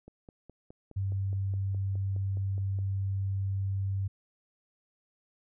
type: click train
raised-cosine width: 2 ms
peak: -35 dBFS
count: 14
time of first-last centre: 0.08-2.788 s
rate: 4.8 Hz
type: tone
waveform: sine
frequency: 97.4 Hz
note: G2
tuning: 11 cents flat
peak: -28 dBFS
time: 0.96-4.08 s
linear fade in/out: 10 ms
effects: none